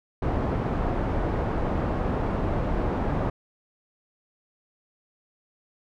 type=low-pass noise; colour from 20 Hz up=pink; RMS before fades=-26 dBFS; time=0.22-3.3 s; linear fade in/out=5 ms; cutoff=920 Hz; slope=12 dB/octave; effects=none